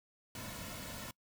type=noise with comb filter; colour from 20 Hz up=pink; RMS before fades=-45 dBFS; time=0.35-1.11 s; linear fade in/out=2 ms; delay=2.5 ms; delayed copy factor=-0.65; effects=noise-tail reverb RT60 0.1 s tail -24 dB re dry